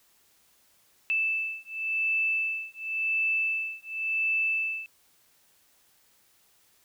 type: beating tone pair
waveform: sine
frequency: 2637 / 2637.92 Hz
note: E7 / E7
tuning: 0 / +1 cents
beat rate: 0.92 Hz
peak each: -29 dBFS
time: 1.1-4.86 s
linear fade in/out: 0 ms
effects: white hiss -64 dBFS RMS until 6.84 s